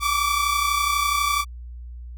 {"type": "tone pair together", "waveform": "sawtooth", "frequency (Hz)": [1142.6, 1174.7], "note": ["D6", "D6"], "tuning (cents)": [-48, 0], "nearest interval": "unison", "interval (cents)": 48, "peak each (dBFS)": -19, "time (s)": [0, 1.45], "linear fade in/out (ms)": 50, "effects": ["added 60 Hz sine -34 dBFS peak until 2.17 s"]}